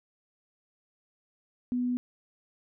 sine tone, 247.1 Hz, B3, 1 cent sharp, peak -26 dBFS, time 1.72-1.97 s, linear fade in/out 0 ms, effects none

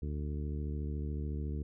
harmonic tone, 73.9 Hz, D2, 11 cents sharp, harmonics 1 / 2 / 3 / 4 / 5 / 6, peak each -35 / -41 / -45 / -47 / -49 / -51 dBFS, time 0.02-1.63 s, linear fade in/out 5 ms, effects none

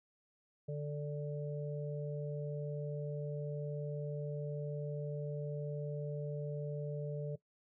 harmonic tone, 146.83 Hz, D3, in tune, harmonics 1 / 3 / 4, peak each -38 / -43 / -45 dBFS, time 0.68-7.36 s, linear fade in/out 10 ms, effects noise-tail reverb RT60 0.1 s tail -18 dB re dry

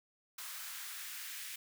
white noise with high-pass filter sweep, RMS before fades -45 dBFS, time 0.38-1.56 s, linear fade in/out 5 ms, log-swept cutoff 1200 to 2000 Hz, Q 1.6, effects none

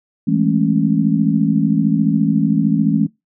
sine chord, A major seventh, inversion second, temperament just, 165 / 206.2 / 220 / 275 Hz, E3 / G#3 / A3 / C#4, +2 / -12 / 0 / -14 cents, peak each -18 dBFS, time 0.27-3.07 s, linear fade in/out 10 ms, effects noise-tail reverb RT60 0.2 s tail -23 dB re dry

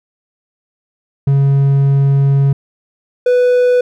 triangle tone pair in turn, 138.59 / 495.1 Hz, C#3 / B4, 0 / +4 cents, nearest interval octave + minor seventh, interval 2204 cents, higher second, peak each -6 dBFS, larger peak neither, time 1.27-2.53 / 3.26-3.81 s, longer first, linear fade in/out 5 ms, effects none

